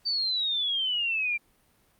sine exponential sweep, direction down, 4627 to 2349 Hz, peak -25 dBFS, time 0.05-1.38 s, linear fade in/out 20 ms, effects pink hiss -65 dBFS RMS until 1.99 s + Opus 48 kbps

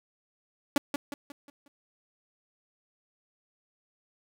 sawtooth tone with echo, 285.1 Hz, C#4, 49 cents sharp, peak -17 dBFS, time 0.76-0.78 s, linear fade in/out 2 ms, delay 180 ms, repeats 5, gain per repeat -7 dB, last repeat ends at 1.68 s, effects none

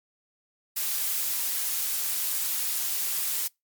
blue noise, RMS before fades -28 dBFS, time 0.76-3.48 s, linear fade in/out 10 ms, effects noise-tail reverb RT60 0.2 s tail -26 dB re dry + MP3 96 kbps

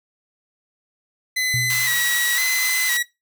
sawtooth tone with vibrato, 1975.5 Hz, B6, in tune, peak -16 dBFS, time 1.36-3.03 s, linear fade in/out 10 ms, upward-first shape square, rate 0.98 Hz, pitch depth 43 cents each way
sine tone with exponential decay, 123.47 Hz, B2, in tune, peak -21 dBFS, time 1.54-2.19 s, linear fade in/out 0 ms, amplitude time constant 140 ms
white high-pass noise, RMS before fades -26 dBFS, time 1.7-2.97 s, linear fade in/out 0 ms, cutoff 880 Hz, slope 48 dB/octave
effects noise-tail reverb RT60 0.2 s tail -18 dB re dry

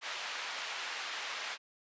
white band-pass noise, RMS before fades -40 dBFS, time 0.01-1.58 s, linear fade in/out 50 ms, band 800 to 3200 Hz, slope 12 dB/octave, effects resampled to 16000 Hz

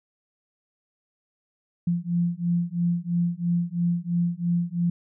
sine beating tone pair, 171.4 / 174.4 Hz, F3 / F3, -32 / -2 cents, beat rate 3 Hz, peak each -25 dBFS, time 1.87-4.9 s, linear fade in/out 5 ms, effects none

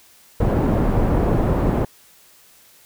pink low-pass noise, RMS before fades -18 dBFS, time 0.4-1.85 s, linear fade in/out 5 ms, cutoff 690 Hz, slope 12 dB/octave, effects white hiss -51 dBFS RMS until 2.85 s

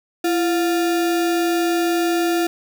sine tone with sample-and-hold, 338.1 Hz, E4, 44 cents sharp, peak -16 dBFS, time 0.24-2.47 s, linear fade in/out 5 ms, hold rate 1050 Hz, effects none

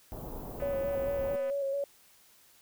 pink band-stop noise, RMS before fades -41 dBFS, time 0.12-1.36 s, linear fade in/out 0 ms, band 910 to 16000 Hz, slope 24 dB/octave
click train, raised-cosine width 0.5 ms, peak -34 dBFS, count 226, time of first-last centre 0.6-1.5 s, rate 250 Hz
sine tone with vibrato, 554.4 Hz, C#5, in tune, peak -29 dBFS, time 0.62-1.84 s, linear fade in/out 2 ms, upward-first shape square, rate 4.5 Hz, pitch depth 25 cents each way
effects white hiss -61 dBFS RMS until 2.61 s

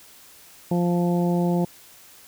harmonic tone, 174.61 Hz, F3, in tune, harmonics 1 / 2 / 3 / 4 / 5, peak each -20 / -26 / -30 / -32 / -34 dBFS, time 0.71-1.65 s, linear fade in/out 5 ms, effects white hiss -49 dBFS RMS until 2.27 s

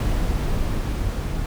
brown noise with level ramp, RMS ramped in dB -21 to -25 dBFS, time 0-1.46 s, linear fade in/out 2 ms, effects none

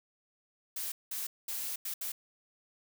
blue noise bursts at uneven times, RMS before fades -37 dBFS, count 5, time 0.76-0.92 / 1.11-1.27 / 1.48-1.76 / 1.85-1.94 / 2.01-2.12 s, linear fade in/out 5 ms, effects none

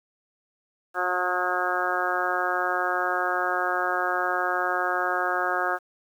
harmonic tone, 180.5 Hz, F#3, 43 cents flat, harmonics 2 / 3 / 4 / 5 / 6 / 7 / 8 / 9, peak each -33 / -33 / -29 / -35 / -34 / -29 / -31 / -30 dBFS, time 0.94-5.79 s, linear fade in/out 50 ms, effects 9-bit

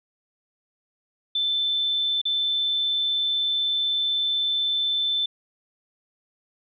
sine tone with dropouts, 3532 Hz, A7, 6 cents sharp, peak -21 dBFS, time 1.35-5.26 s, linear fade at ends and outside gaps 5 ms, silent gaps 2.216-2.253 s, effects none

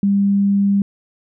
sine tone, 199.5 Hz, G3, 31 cents sharp, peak -12 dBFS, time 0.03-0.82 s, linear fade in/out 2 ms, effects none

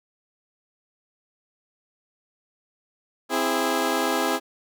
15% pulse chord, C augmented, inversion none, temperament equal with one note detuned, 261.6 / 329.6 / 412 Hz, C4 / E4 / G#4, 0 / 0 / -14 cents, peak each -20 dBFS, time 3.29-4.4 s, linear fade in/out 50 ms, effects none

